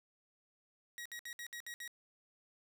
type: tone bursts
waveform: sawtooth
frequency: 1901 Hz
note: A#6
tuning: 33 cents sharp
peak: -40 dBFS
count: 7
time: 0.98-1.877 s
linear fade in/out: 0 ms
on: 75 ms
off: 62 ms
effects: none